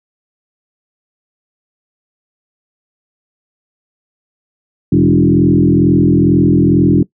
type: tone with frequency modulation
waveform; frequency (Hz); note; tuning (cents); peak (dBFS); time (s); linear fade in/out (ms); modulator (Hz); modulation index
sine; 232.9; A#3; -1; -6; 4.92-7.03; 5; 42.2; 2.7
effects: noise-tail reverb RT60 0.1 s tail -20 dB re dry